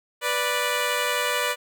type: tone pair together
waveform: 10% pulse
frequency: 491.3 / 587.3 Hz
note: B4 / D5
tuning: -9 / 0 cents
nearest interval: minor third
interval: 309 cents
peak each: -17 dBFS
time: 0.21-1.56 s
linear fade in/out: 50 ms
effects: none